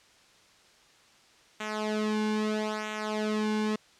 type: tone with flanger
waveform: sawtooth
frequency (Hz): 214.1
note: A3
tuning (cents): -47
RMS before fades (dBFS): -30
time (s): 1.6-3.76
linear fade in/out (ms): 5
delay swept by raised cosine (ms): 0.2 to 1.6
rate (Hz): 0.77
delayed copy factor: -0.8
effects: white hiss -59 dBFS RMS until 3.99 s + low-pass 6000 Hz 12 dB/octave